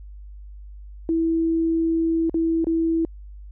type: tone with dropouts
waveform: sine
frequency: 328.1 Hz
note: E4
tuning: 8 cents flat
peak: -18 dBFS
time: 1.09-3.05 s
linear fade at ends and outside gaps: 1 ms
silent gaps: 2.296-2.343 / 2.644-2.669 s
effects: added 50 Hz sine -37 dBFS peak until 3.51 s